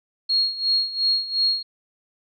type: tone with tremolo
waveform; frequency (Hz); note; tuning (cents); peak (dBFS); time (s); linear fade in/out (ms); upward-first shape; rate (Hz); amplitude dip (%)
sine; 4287; C8; +41; -16; 0.29-1.63; 10; sine; 2.8; 80
effects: none